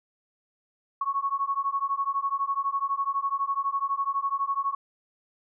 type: beating tone pair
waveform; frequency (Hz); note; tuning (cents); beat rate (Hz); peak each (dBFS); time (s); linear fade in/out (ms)
sine; 1100 / 1112; C#6 / C#6; -14 / +5; 12; -28; 1.01-4.75; 5
effects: none